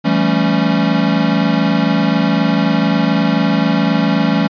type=chord; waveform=square; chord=A dominant seventh; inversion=second; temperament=equal with one note detuned; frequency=168.67 / 196 / 220 / 277.2 Hz; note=E3 / G3 / A3 / C#4; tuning=+40 / 0 / 0 / 0 cents; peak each=-18 dBFS; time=0.04-4.48 s; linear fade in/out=20 ms; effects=resampled to 11025 Hz